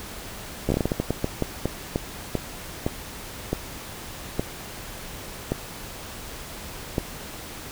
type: slowing click train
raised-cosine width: 2 ms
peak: -9 dBFS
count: 20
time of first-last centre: 0.69-6.982 s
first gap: 13 ms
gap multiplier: 1.3
effects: pink hiss -38 dBFS RMS until 7.71 s